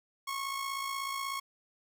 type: tone with amplitude modulation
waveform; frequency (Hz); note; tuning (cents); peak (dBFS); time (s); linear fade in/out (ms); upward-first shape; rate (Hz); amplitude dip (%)
sawtooth; 1095; C#6; -22; -28; 0.27-1.4; 10; sine; 56.4; 50
effects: none